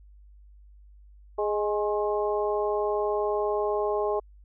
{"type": "harmonic tone with a mistuned harmonic", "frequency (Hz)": 208.1, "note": "G#3", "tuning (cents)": 4, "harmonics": [2, 3, 4, 5], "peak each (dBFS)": [-26, -30, -32, -34], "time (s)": [1.38, 4.2], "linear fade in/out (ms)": 10, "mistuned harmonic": 5, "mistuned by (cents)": 45, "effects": ["added 50 Hz sine -49 dBFS peak until 4.44 s"]}